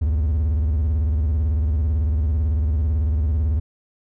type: tone with vibrato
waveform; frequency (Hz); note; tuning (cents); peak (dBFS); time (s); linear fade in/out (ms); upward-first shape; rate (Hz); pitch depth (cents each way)
triangle; 76; D#2; -40; -15; 0.01-3.6; 10; square; 18; 160
effects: none